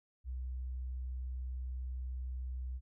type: tone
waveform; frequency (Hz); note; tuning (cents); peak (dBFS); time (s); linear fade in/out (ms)
sine; 63.3; B1; +43; -37; 0.24-2.81; 50
effects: none